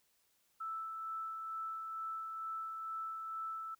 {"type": "tone with tremolo", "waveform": "sine", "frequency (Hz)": 1318.5, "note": "E6", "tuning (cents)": 0, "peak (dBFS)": -38, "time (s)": [0.6, 3.75], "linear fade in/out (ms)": 10, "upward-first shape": "sine", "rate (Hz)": 2.2, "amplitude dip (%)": 30, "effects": ["white hiss -75 dBFS RMS until 3.79 s"]}